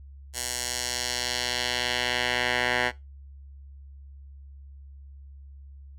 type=tone with band-pass filter sweep; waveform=10% pulse; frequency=123.47 Hz; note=B2; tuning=in tune; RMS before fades=-28 dBFS; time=0.33-2.92 s; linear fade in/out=50 ms; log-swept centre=8200 to 1800 Hz; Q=1.2; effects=noise-tail reverb RT60 0.2 s tail -19 dB re dry + added 69 Hz sine -43 dBFS peak until 5.98 s